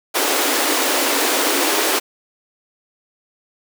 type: high-pass noise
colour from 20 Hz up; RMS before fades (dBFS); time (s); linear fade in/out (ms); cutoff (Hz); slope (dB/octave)
pink; -18; 0.14-2; 20; 260; 96
effects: none